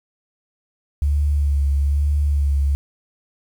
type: tone with vibrato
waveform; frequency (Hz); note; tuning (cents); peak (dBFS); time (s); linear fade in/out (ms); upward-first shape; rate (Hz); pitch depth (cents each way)
sine; 71.5; D2; -46; -15; 1.02-2.75; 0; sine; 1.1; 36
effects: 8-bit